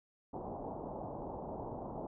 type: low-pass noise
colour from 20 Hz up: white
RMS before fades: -43 dBFS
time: 0.33-2.07 s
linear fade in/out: 5 ms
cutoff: 910 Hz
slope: 48 dB/octave
effects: none